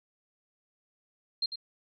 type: tone with echo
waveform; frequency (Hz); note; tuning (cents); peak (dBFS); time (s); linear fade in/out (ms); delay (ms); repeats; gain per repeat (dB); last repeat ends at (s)
sine; 4186; C8; 0; -26; 1.42-1.46; 5; 98; 1; -9; 1.558
effects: none